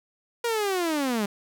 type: linear sweep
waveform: sawtooth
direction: down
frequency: 479 to 196.1 Hz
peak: -20 dBFS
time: 0.44-1.26 s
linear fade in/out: 5 ms
effects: none